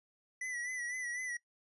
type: tone with vibrato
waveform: square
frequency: 1968 Hz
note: B6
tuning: 7 cents flat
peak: -38 dBFS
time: 0.41-1.37 s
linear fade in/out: 5 ms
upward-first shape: sine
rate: 4 Hz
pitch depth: 56 cents each way
effects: noise-tail reverb RT60 0.1 s tail -20 dB re dry + resampled to 24000 Hz